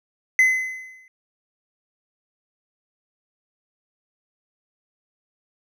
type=tone with exponential decay; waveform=triangle; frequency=2038 Hz; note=C7; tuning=46 cents flat; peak=-9 dBFS; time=0.39-1.08 s; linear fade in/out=1 ms; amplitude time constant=150 ms; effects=none